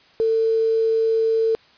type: tone with quantisation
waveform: sine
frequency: 448.4 Hz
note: A4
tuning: 33 cents sharp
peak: -16 dBFS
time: 0.2-1.55 s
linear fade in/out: 0 ms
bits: 6
effects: white hiss -53 dBFS RMS until 1.77 s + resampled to 11025 Hz